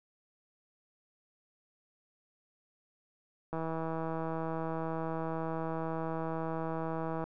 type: click train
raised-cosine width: 1 ms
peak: -23 dBFS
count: 602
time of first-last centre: 3.53-7.24 s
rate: 162 Hz
effects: none